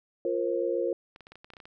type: chord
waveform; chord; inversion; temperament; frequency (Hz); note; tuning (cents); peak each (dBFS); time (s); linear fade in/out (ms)
sine; F suspended fourth; none; equal with one note detuned; 349.2 / 466.2 / 533.6; F4 / Bb4 / C5; 0 / 0 / +34; -30; 0.25-0.93; 2
type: clicks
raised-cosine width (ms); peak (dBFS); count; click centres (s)
0.3; -32; 11; 1.161 / 1.207 / 1.269 / 1.32 / 1.356 / 1.445 / 1.503 / 1.536 / 1.568 / 1.602 / 1.655
effects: none